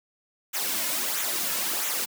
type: noise with flanger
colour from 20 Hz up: white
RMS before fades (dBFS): -28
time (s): 0.53-2.06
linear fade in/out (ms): 20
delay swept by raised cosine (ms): 0.2 to 2.6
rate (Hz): 1.5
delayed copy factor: -0.6
effects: high-pass 200 Hz 12 dB/octave